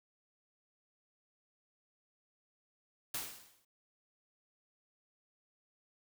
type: noise with exponential decay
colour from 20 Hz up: white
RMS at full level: -36 dBFS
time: 3.14-3.65 s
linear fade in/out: 5 ms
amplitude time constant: 110 ms
effects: none